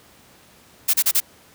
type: noise bursts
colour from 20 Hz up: blue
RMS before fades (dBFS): -17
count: 4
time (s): 0.88-1.203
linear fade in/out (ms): 10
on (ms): 56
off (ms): 33
effects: pink hiss -51 dBFS RMS until 1.54 s + high-pass 80 Hz 12 dB/octave